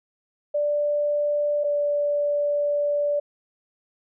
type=tone pair in turn; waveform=sine; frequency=587.3 / 582.2 Hz; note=D5 / D5; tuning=0 / -15 cents; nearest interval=unison; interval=15 cents; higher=first; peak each=-20 dBFS; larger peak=neither; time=0.54-1.64 / 1.64-3.2 s; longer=second; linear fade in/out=10 ms; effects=none